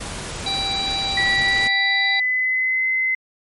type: noise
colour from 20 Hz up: pink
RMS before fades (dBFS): -30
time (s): 0-1.68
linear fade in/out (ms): 10
type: harmonic tone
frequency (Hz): 784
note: G5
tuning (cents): 0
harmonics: 1 / 3 / 5 / 6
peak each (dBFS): -28 / -33 / -22 / -32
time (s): 0.46-2.2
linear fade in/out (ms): 5
type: tone with pitch glide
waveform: sine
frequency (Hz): 1949 to 2051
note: B6 to C7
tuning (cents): -23 to -35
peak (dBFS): -17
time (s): 1.17-3.15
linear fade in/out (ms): 5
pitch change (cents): +88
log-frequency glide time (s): 1.39-2.87
effects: MP3 48 kbps